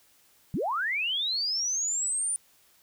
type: linear sweep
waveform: sine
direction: up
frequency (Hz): 123.3 to 9397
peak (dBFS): -26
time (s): 0.54-2.36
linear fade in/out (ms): 0
effects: white hiss -62 dBFS RMS until 2.82 s